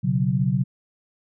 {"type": "chord", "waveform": "sine", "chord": "B suspended second", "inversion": "none", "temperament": "just", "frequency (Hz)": [123.47, 138.9, 185.21], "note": ["B2", "C#3", "F#3"], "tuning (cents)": [0, 4, 2], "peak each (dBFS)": [-24, -22, -23], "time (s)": [0.03, 0.64], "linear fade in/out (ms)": 20, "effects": []}